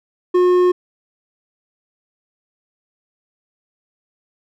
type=tone with hard clipping; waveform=sine; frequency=360 Hz; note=F#4; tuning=47 cents flat; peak=-12 dBFS; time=0.34-0.72 s; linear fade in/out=10 ms; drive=6 dB; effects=none